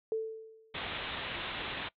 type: tone with exponential decay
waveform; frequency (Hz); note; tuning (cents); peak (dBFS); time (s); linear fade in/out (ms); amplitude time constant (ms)
sine; 442.8; A4; +11; -27; 0.12-0.81; 1; 150
type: low-pass noise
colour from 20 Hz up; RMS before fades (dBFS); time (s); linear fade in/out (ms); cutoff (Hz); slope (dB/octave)
white; -39; 0.74-1.89; 10; 3800; 96
effects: noise-tail reverb RT60 0.1 s tail -21 dB re dry